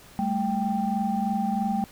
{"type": "tone cluster", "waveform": "sine", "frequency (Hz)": [198.1, 221.2, 785], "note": ["G3", "A3", "G5"], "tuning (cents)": [18, 9, 2], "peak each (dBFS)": -27, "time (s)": [0.19, 1.84], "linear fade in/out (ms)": 0, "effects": ["tanh soft clip ceiling -14 dBFS", "pink hiss -50 dBFS RMS until 1.91 s"]}